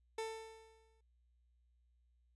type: tone with exponential decay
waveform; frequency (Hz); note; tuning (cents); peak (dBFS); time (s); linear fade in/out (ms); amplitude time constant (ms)
30% pulse; 445; A4; +20; -35; 0.18-1.01; 5; 180
effects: added 60 Hz sine -70 dBFS peak until 2.35 s + resampled to 24000 Hz